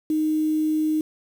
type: tone with quantisation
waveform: sine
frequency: 310 Hz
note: D#4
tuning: 6 cents flat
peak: -19 dBFS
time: 0.1-1.01 s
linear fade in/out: 2 ms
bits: 7
effects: none